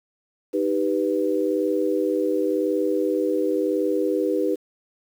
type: chord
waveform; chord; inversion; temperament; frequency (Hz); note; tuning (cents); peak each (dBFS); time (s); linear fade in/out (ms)
sine; Eb augmented; none; equal; 311.1 / 392 / 493.9; Eb4 / G4 / B4; 0 / 0 / 0; -24; 0.53-4.56; 20
effects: 8-bit